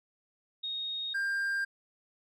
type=tone pair in turn; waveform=sine / triangle; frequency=3729 / 1595.3 Hz; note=A#7 / G6; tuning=0 / +30 cents; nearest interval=octave + minor third; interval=1470 cents; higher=first; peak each=-33 / -27 dBFS; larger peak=second; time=0.63-1.14 / 1.14-1.65 s; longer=neither; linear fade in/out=10 ms; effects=none